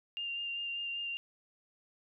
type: tone with vibrato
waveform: sine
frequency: 2794 Hz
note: F7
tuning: in tune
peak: -35 dBFS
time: 0.17-1.17 s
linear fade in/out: 0 ms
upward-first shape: sine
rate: 5.1 Hz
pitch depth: 15 cents each way
effects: none